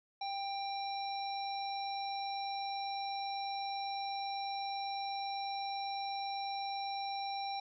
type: harmonic tone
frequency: 791 Hz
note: G5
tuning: 15 cents sharp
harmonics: 1 / 3 / 5 / 7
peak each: -37 / -49 / -45 / -48 dBFS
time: 0.21-7.6 s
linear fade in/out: 5 ms
effects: none